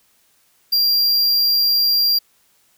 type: tone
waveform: square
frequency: 4759 Hz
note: D8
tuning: 22 cents sharp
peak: -14 dBFS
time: 0.72-2.19 s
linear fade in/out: 10 ms
effects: white hiss -59 dBFS RMS until 2.77 s